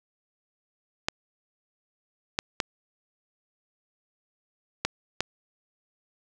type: clicks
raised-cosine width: 0.2 ms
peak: -7 dBFS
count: 5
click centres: 1.085 / 2.389 / 2.602 / 4.85 / 5.206 s
effects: none